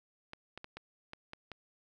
clicks, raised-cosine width 0.3 ms, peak -28 dBFS, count 7, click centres 0.334 / 0.576 / 0.644 / 0.77 / 1.134 / 1.334 / 1.517 s, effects none

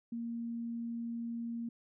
sine tone, 233.1 Hz, A#3, in tune, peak -36 dBFS, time 0.12-1.69 s, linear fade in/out 5 ms, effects none

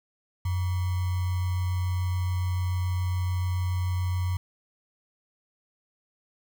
sine tone with sample-and-hold, 90.7 Hz, F#2, 34 cents flat, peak -24 dBFS, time 0.45-4.37 s, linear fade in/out 5 ms, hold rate 1050 Hz, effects none

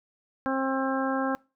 harmonic tone, 266.4 Hz, C4, 31 cents sharp, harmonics 1 / 2 / 3 / 4 / 5 / 6, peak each -28 / -31 / -33 / -34 / -35 / -36 dBFS, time 0.46-1.35 s, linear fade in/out 0 ms, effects noise-tail reverb RT60 0.3 s tail -24 dB re dry

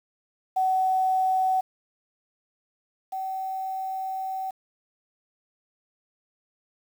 sine tone pair in turn, 753 / 762.2 Hz, F#5 / G5, +30 / -49 cents, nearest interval unison, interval 21 cents, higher second, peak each -20 / -28 dBFS, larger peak first, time 0.56-1.61 / 3.12-4.51 s, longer second, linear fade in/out 10 ms, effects 8-bit

